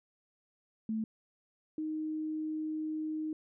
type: tone pair in turn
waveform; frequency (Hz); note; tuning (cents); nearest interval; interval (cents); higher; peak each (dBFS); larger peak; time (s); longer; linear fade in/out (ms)
sine; 220 / 311.1; A3 / D#4; 0 / 0; tritone; 600; second; -31 / -33; first; 0.89-1.04 / 1.78-3.33; second; 2
effects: none